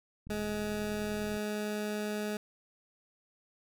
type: click train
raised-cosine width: 5 ms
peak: -34 dBFS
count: 45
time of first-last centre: 0.27-1.367 s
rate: 40.1 Hz
type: tone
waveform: 20% pulse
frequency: 210.3 Hz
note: G#3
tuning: 22 cents sharp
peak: -28 dBFS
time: 0.3-2.37 s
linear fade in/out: 2 ms
effects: none